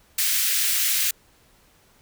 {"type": "high-pass noise", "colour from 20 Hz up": "white", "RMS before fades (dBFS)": -22, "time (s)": [0.18, 1.11], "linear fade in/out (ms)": 5, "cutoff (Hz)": 1700, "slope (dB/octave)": 24, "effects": ["pink hiss -58 dBFS RMS until 2.01 s"]}